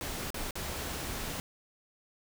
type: noise with dropouts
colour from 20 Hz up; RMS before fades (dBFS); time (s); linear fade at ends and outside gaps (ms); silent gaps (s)
pink; -37; 0.01-1.4; 0; 0.304-0.344 / 0.508-0.555
effects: none